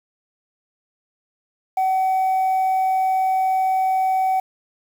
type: tone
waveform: sine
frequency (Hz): 757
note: F#5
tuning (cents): +39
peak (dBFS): -14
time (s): 1.77-4.4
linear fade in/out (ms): 5
effects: tanh soft clip ceiling -15 dBFS + 7-bit